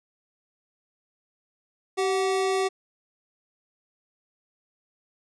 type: tone pair together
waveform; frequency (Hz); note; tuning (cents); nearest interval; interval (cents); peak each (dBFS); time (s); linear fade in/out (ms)
square; 384.6 / 740; G4 / F#5; -33 / 0; major seventh; 1133; -24 / -30; 1.97-2.69; 20
effects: resampled to 22050 Hz